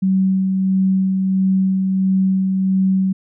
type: tone with tremolo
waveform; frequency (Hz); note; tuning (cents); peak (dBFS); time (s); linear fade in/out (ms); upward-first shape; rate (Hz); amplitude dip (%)
sine; 190; F#3; +46; -12; 0.02-3.13; 10; sine; 1.5; 30
effects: none